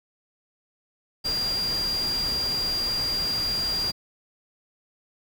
sine tone in noise, 4780 Hz, D8, 30 cents sharp, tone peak -24 dBFS, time 1.24-3.92 s, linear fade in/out 20 ms, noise pink, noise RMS -35 dBFS, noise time 1.24-3.92 s, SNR +8 dB, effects none

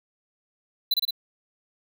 square tone with echo, 3998 Hz, B7, 20 cents sharp, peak -19 dBFS, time 0.91-0.94 s, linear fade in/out 5 ms, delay 56 ms, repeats 3, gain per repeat -2 dB, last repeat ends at 1.108 s, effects none

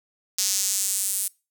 square tone with high-pass filter sweep, 98 Hz, G2, in tune, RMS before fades -25 dBFS, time 0.38-1.28 s, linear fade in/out 5 ms, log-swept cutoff 5800 to 9600 Hz, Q 2, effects noise-tail reverb RT60 0.3 s tail -24 dB re dry

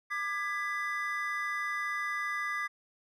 triangle chord, G# diminished, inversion second, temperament just, 1196.1 / 1661.2 / 1993.5 Hz, D6 / G#6 / B6, +31 / 0 / +16 cents, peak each -34 / -36 / -33 dBFS, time 0.1-2.68 s, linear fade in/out 20 ms, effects none

